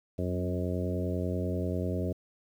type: harmonic tone with a mistuned harmonic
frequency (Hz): 90.2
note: F#2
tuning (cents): -44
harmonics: 1 / 2 / 3 / 4 / 5 / 6 / 7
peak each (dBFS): -32 / -35 / -37 / -38 / -39 / -40 / -40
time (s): 0.18-2.13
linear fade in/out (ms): 10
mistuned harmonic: 2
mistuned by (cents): +18
effects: 10-bit